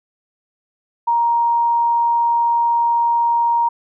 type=tone; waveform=sine; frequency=938 Hz; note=A#5; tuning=11 cents sharp; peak=-13 dBFS; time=1.07-3.69 s; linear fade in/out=10 ms; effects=none